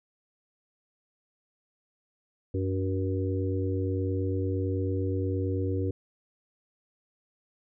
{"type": "harmonic tone with a mistuned harmonic", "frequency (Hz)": 95.1, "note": "F#2", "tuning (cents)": 48, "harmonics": [1, 3, 4, 5], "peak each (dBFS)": [-28, -33, -34, -35], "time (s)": [2.54, 5.91], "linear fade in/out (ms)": 5, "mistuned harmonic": 4, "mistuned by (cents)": -29, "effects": []}